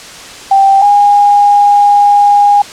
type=tone pair in turn; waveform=sine; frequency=784 / 817.1 Hz; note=G5 / G#5; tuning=0 / -28 cents; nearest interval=minor second; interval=72 cents; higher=second; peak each=-3 dBFS; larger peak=neither; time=0.51-0.82 / 0.82-2.62 s; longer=second; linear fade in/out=5 ms; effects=white hiss -29 dBFS RMS until 2.72 s + low-pass 7000 Hz 12 dB/octave